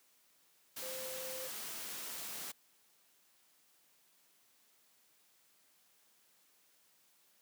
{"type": "tone in noise", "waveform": "sine", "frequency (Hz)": 519, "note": "C5", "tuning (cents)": -14, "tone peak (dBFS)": -45, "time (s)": [0.82, 1.48], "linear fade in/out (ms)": 10, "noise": "white", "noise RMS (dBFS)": -44, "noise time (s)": [0.76, 2.52], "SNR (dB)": -4, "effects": ["white hiss -70 dBFS RMS until 7.41 s", "high-pass 150 Hz 12 dB/octave"]}